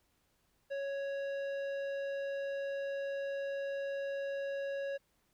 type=tone with tanh clipping; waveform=sine; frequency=554.4 Hz; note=C#5; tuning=in tune; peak=-37 dBFS; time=0.7-4.98 s; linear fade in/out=20 ms; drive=12 dB; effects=pink hiss -75 dBFS RMS until 5.33 s